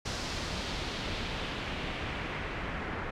pink noise with low-pass filter sweep, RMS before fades -36 dBFS, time 0.05-3.11 s, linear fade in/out 10 ms, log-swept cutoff 5500 to 1800 Hz, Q 1.5, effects none

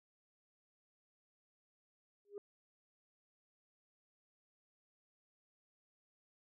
sine tone with exponential growth, 407.2 Hz, G#4, 34 cents flat, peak -38 dBFS, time 2.25-2.38 s, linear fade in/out 1 ms, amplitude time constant 27 ms, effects tanh soft clip ceiling -38 dBFS

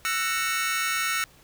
sawtooth chord, F# dominant seventh, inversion third, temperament just, 1332 / 1480 / 1850 / 2220 Hz, E6 / F#6 / A#6 / C#7, +18 / 0 / -14 / +2 cents, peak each -25 / -28 / -28 / -26 dBFS, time 0.05-1.24 s, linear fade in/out 0 ms, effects pink hiss -55 dBFS RMS until 1.43 s

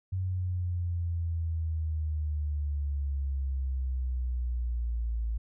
sine exponential sweep, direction down, 93.8 to 55.6 Hz, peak -28 dBFS, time 0.12-5.38 s, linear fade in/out 10 ms, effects none

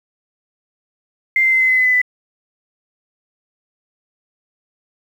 sine tone with pitch steps, 2093 / 2079 / 2064 / 2050 / 2036 / 2022 / 2008 / 1993.9 Hz, C7 / C7 / C7 / C7 / C7 / B6 / B6 / B6, 0 / -12 / -24 / -36 / -48 / +40 / +28 / +16 cents, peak -11 dBFS, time 1.36-2.016 s, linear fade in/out 2 ms, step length 82 ms, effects 7-bit

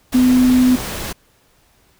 sine tone in noise, 252.6 Hz, B3, 39 cents sharp, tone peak -9 dBFS, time 0.14-0.76 s, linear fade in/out 10 ms, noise pink, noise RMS -26 dBFS, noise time 0.12-1.13 s, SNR +14 dB, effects pink hiss -56 dBFS RMS until 1.99 s

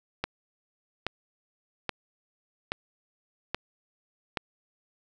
click train, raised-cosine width 0.3 ms, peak -12 dBFS, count 6, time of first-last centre 0.24-4.372 s, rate 1.21 Hz, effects none

